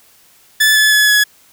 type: tone with pitch steps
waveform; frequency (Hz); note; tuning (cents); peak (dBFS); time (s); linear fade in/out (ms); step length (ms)
sawtooth; 1739 / 1722 / 1705.2 / 1688.5; A6 / A6 / G#6 / G#6; -21 / -38 / +45 / +28; -5; 0.6-1.24; 10; 160
effects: white hiss -49 dBFS RMS until 1.52 s